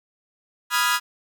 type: chord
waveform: sawtooth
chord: F half-diminished seventh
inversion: second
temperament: equal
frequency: 987.8 / 1244.5 / 1396.9 / 1661.2 Hz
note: Cb6 / Eb6 / F6 / Ab6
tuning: 0 / 0 / 0 / 0 cents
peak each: -21 dBFS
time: 0.7-1 s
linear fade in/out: 50 ms
effects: none